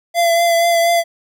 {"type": "tone with vibrato", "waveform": "square", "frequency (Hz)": 680, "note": "F5", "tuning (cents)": -46, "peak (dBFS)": -12, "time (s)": [0.14, 1.04], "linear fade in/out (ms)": 50, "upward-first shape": "triangle", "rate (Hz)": 4.2, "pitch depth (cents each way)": 25, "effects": []}